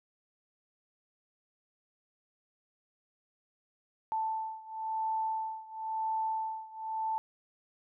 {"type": "beating tone pair", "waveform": "sine", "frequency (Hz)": [882, 882.97], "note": ["A5", "A5"], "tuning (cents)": [4, 6], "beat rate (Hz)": 0.97, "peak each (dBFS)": [-34, -36], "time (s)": [4.12, 7.18], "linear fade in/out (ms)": 0, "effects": []}